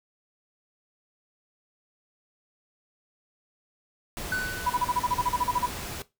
pink noise, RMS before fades -36 dBFS, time 4.17-6.02 s, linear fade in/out 0 ms
triangle tone with exponential decay, 1499 Hz, F#6, 22 cents sharp, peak -22 dBFS, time 4.32-5.29 s, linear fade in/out 2 ms, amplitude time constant 210 ms
sine tone bursts, 984 Hz, B5, 7 cents flat, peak -22 dBFS, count 14, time 4.66-5.662 s, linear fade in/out 10 ms, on 40 ms, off 34 ms
effects noise-tail reverb RT60 0.2 s tail -17 dB re dry

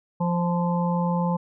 harmonic tone with a mistuned harmonic, 174.4 Hz, F3, 2 cents flat, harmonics 1 / 3 / 5 / 6, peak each -22 / -30 / -29 / -33 dBFS, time 0.2-1.37 s, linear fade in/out 10 ms, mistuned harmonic 6, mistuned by -25 cents, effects none

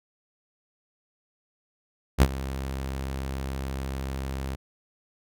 sawtooth tone with ADSR envelope, 66.9 Hz, C2, 39 cents sharp, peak -9 dBFS, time 2.18-4.56 s, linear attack 36 ms, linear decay 52 ms, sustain -17 dB, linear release 17 ms, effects none

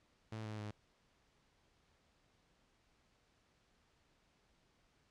sawtooth tone with pitch steps, 110 / 107.61 / 105.28 Hz, A2 / A2 / G#2, 0 / -38 / +24 cents, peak -39 dBFS, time 0.32-0.71 s, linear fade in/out 5 ms, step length 130 ms, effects pink hiss -74 dBFS RMS until 5.1 s + low-pass 6000 Hz 12 dB/octave

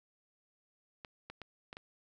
clicks, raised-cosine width 0.3 ms, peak -29 dBFS, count 5, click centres 1.048 / 1.3 / 1.417 / 1.729 / 1.769 s, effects none

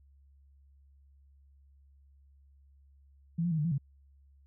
sine tone with pitch steps, 166.9 / 174.7 / 159.6 / 148.8 / 169.5 / 138.3 Hz, E3 / F3 / D#3 / D3 / E3 / C#3, +22 / +1 / +44 / +23 / +49 / -4 cents, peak -27 dBFS, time 3.38-3.782 s, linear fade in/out 10 ms, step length 67 ms, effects added 69 Hz sine -58 dBFS peak until 4.46 s

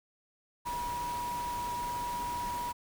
sine tone in noise, 966 Hz, B5, 39 cents flat, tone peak -33 dBFS, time 0.65-2.73 s, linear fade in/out 20 ms, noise pink, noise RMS -43 dBFS, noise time 0.65-2.73 s, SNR +7 dB, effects none

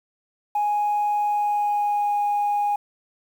sine tone with pitch glide, 830.6 to 823 Hz, G#5 to G#5, 0 to -16 cents, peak -18 dBFS, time 0.55-2.76 s, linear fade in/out 5 ms, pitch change -16 cents, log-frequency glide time 1.27-2.18 s, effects tanh soft clip ceiling -16 dBFS + 8-bit

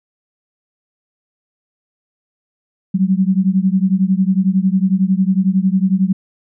sine beating tone pair, 185 / 196 Hz, F#3 / G3, 0 / 0 cents, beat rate 11 Hz, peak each -14 / -15 dBFS, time 2.94-6.13 s, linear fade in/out 10 ms, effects none

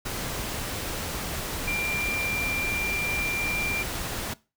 sine tone in noise, 2374 Hz, D7, 18 cents sharp, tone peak -26 dBFS, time 1.67-3.83 s, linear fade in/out 10 ms, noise pink, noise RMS -32 dBFS, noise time 0.05-4.34 s, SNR +3 dB, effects noise-tail reverb RT60 0.3 s tail -21 dB re dry

